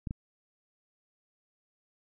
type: clicks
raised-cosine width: 5 ms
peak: -22 dBFS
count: 2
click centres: 0.072 / 0.109 s
effects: none